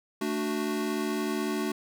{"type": "chord", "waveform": "square", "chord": "D major", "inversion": "second", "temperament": "equal", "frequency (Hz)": [220, 293.7, 370], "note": ["A3", "D4", "F#4"], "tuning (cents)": [0, 0, 0], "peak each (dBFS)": -33, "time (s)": [0.21, 1.72], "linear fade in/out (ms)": 5, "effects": []}